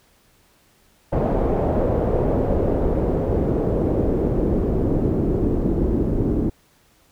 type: noise with low-pass filter sweep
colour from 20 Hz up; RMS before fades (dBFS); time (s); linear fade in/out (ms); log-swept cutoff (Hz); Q
pink; -20; 1.12-6.5; 10; 610 to 320; 1.9
effects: pink hiss -58 dBFS RMS until 7.11 s